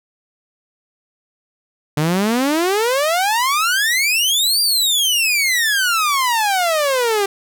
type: exponential two-way sweep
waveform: sawtooth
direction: up then down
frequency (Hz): 145.2 to 4802 to 388.9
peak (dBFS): -11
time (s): 1.97-7.26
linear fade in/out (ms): 5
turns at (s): 4.61
effects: none